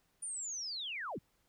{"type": "linear sweep", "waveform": "sine", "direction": "down", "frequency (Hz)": [9397, 74.4], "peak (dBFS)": -38, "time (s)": [0.22, 1.19], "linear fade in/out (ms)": 10, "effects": ["pink hiss -75 dBFS RMS until 1.48 s"]}